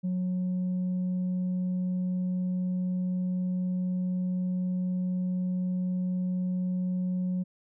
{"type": "tone with tanh clipping", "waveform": "sine", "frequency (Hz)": 182.4, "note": "F#3", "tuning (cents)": -24, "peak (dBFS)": -27, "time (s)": [0.03, 7.44], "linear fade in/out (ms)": 20, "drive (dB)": 1, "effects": []}